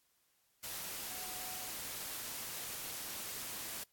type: tone in noise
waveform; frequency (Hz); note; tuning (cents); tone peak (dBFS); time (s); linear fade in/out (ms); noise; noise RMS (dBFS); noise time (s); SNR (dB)
sine; 740; F#5; 0; -53; 1.1-1.71; 10; white; -43; 0.63-3.84; -13
effects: white hiss -75 dBFS RMS until 3.92 s + AAC 64 kbps